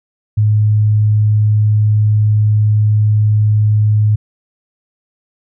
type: tone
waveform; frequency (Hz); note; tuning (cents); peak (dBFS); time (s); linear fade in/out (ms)
sine; 106.3; G#2; +41; -8; 0.37-4.16; 10
effects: none